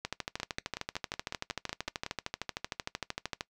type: two click trains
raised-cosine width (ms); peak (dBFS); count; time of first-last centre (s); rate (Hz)
0.2; -16 / -18; 45 / 10; 0.05-3.409 / 0.4-2.064; 13.1 / 5.41
effects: noise-tail reverb RT60 0.1 s tail -20 dB re dry